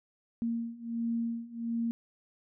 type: beating tone pair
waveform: sine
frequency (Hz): 231 / 232.4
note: A#3 / A#3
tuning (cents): -16 / -5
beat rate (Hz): 1.4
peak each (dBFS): -35 / -33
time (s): 0.42-1.91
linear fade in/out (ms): 0
effects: none